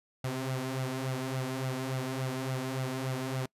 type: tone with flanger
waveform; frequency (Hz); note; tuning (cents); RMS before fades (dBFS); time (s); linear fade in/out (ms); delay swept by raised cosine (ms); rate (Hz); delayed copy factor
sawtooth; 130.81; C3; 0; -34; 0.24-3.46; 5; 1.4 to 4.8; 3.5; +0.65
effects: noise-tail reverb RT60 0.1 s tail -25 dB re dry + resampled to 32000 Hz